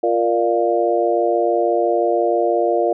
harmonic tone with a mistuned harmonic, 116.54 Hz, A#2, in tune, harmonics 3 / 4 / 5 / 6, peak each -20 / -20 / -20 / -20 dBFS, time 0.03-2.93 s, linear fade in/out 5 ms, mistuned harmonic 5, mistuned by +31 cents, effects none

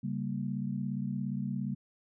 sine chord, G diminished, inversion second, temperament equal, 138.59 / 196 / 233.1 Hz, Db3 / G3 / Bb3, 0 / 0 / 0 cents, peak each -36 / -35 / -37 dBFS, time 0.03-1.75 s, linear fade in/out 10 ms, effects none

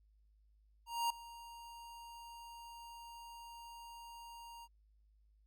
square tone with ADSR envelope, 936 Hz, A#5, 7 cents sharp, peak -32 dBFS, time 0.86-4.68 s, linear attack 240 ms, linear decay 5 ms, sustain -19 dB, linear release 47 ms, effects added 52 Hz sine -66 dBFS peak until 5.46 s + Opus 48 kbps

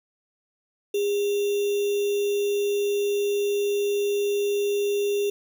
sine tone with sample-and-hold, 406.5 Hz, G#4, 37 cents flat, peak -21 dBFS, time 0.94-5.3 s, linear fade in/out 5 ms, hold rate 3150 Hz, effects none

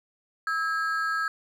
triangle ring-modulated tone, 1467 Hz, F#6, 15 cents flat, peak -20 dBFS, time 0.47-1.28 s, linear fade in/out 2 ms, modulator 165 Hz, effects none

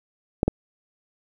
clicks, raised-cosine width 2 ms, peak -6 dBFS, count 2, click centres 0.431 / 0.48 s, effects 8-bit

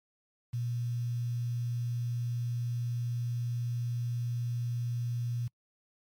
sine tone with quantisation, 120 Hz, B2, 49 cents flat, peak -30 dBFS, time 0.53-5.48 s, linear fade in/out 10 ms, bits 9, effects noise-tail reverb RT60 0.1 s tail -26 dB re dry + MP3 96 kbps

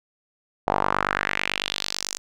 sawtooth tone with band-pass filter sweep, 49.02 Hz, G1, 1 cent sharp, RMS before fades -26 dBFS, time 0.67-2.18 s, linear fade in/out 0 ms, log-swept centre 780 to 6900 Hz, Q 2.6, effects none

